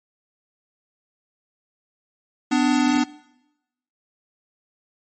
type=tone pair together; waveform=square; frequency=250.9 / 294.7 Hz; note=B3 / D4; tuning=+28 / +6 cents; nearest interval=minor third; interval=278 cents; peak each=-20 dBFS; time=2.51-3.04 s; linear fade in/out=10 ms; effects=noise-tail reverb RT60 0.9 s tail -20 dB re dry + MP3 32 kbps